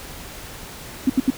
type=tone bursts; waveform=sine; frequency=261.6 Hz; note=C4; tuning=in tune; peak=-12 dBFS; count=3; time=1.07-1.304 s; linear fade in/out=5 ms; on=28 ms; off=75 ms; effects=pink hiss -37 dBFS RMS until 1.37 s